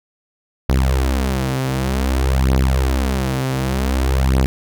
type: beating tone pair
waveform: sawtooth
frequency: 65.41 / 65.95 Hz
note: C2 / C2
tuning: 0 / +14 cents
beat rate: 0.54 Hz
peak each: -14 dBFS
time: 0.69-4.46 s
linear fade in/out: 0 ms
effects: none